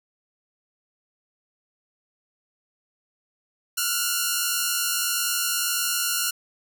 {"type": "tone pair together", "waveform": "5% pulse", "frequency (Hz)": [1372, 1453.6], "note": ["F6", "F#6"], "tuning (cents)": [-31, -31], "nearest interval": "minor second", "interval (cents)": 100, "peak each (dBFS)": -14, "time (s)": [3.77, 6.31], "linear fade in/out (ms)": 10, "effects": []}